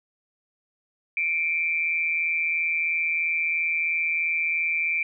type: tone with amplitude modulation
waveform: sine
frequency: 2349 Hz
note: D7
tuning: in tune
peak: -19 dBFS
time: 1.17-5.03 s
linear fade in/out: 2 ms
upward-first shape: sine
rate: 163 Hz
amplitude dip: 65%
effects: none